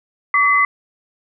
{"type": "tone pair together", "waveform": "sine", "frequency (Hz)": [1139.9, 2031], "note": ["C#6", "B6"], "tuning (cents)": [48, 48], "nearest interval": "minor seventh", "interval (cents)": 1000, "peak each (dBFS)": -14, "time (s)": [0.34, 0.65], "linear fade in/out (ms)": 2, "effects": []}